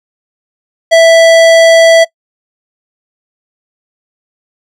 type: tone with hard clipping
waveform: sine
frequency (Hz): 659.3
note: E5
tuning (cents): 0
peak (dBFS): -3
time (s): 0.91-2.05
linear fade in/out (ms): 20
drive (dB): 17
effects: noise-tail reverb RT60 0.1 s tail -23 dB re dry